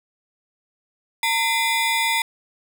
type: ring-modulated tone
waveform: 25% pulse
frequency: 1480 Hz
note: F#6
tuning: in tune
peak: -12 dBFS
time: 1.23-2.22 s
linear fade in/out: 2 ms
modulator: 567 Hz
effects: none